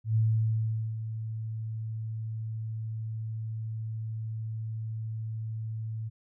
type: tone with ADSR envelope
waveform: sine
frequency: 110.8 Hz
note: A2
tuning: 13 cents sharp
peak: -21 dBFS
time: 0.04-6.1 s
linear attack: 120 ms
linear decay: 800 ms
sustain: -11 dB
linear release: 25 ms
effects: none